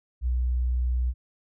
sine tone, 61.74 Hz, B1, in tune, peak -22 dBFS, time 0.21-1.14 s, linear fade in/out 50 ms, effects none

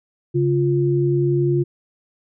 sine tone pair together, 138.94 / 350.1 Hz, C#3 / F4, +4 / +4 cents, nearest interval octave + major third, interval 1600 cents, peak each -18 dBFS, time 0.34-1.64 s, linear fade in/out 20 ms, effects none

